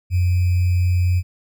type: tone with sample-and-hold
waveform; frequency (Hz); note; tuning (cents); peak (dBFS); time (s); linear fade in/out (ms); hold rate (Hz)
sine; 89.6; F2; +45; -14; 0.1-1.23; 50; 2450
effects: none